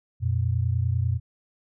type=tone pair together; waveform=sine; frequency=89.6 / 119.7 Hz; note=F2 / A#2; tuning=+45 / +46 cents; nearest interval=perfect fourth; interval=501 cents; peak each=-24 dBFS; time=0.2-1.2 s; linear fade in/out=50 ms; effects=none